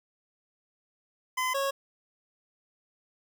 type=tone pair in turn; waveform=25% pulse; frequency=1021 / 549.8 Hz; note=C6 / C#5; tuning=-43 / -14 cents; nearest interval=major seventh; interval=1071 cents; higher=first; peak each=-23 dBFS; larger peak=neither; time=1.37-1.54 / 1.54-1.71 s; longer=neither; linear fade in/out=10 ms; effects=none